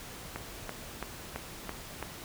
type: click train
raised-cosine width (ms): 0.5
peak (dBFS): -20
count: 6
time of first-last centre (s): 0.36-2.027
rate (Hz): 3
effects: pink hiss -45 dBFS RMS until 2.24 s